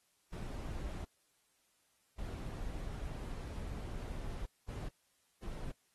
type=noise bursts at uneven times; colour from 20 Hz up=brown; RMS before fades=-42 dBFS; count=4; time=0.32-1.05 / 2.18-4.46 / 4.68-4.89 / 5.42-5.72 s; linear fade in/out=10 ms; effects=white hiss -75 dBFS RMS until 5.94 s + AAC 32 kbps